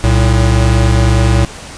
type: tone pair together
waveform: square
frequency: 63.2 / 112.73 Hz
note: B1 / A2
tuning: +41 / +42 cents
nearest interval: minor seventh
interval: 1001 cents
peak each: -11 dBFS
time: 0.04-1.45 s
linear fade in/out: 0 ms
effects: pink hiss -30 dBFS RMS until 1.77 s + resampled to 22050 Hz